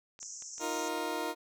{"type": "clicks", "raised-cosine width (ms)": 0.2, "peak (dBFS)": -34, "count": 7, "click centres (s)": [0.191, 0.229, 0.423, 0.581, 0.617, 0.765, 0.979]}
{"type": "band-pass noise", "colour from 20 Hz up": "pink", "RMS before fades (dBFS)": -45, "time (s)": [0.2, 0.89], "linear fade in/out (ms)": 10, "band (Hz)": [5600, 7400], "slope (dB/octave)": 96}
{"type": "chord", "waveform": "20% pulse", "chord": "Eb suspended second", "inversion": "none", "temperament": "just", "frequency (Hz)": [311.1, 350, 466.7], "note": ["Eb4", "F4", "Bb4"], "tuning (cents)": [0, 4, 2], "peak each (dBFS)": -33, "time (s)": [0.59, 1.35], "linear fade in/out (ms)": 50}
{"effects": []}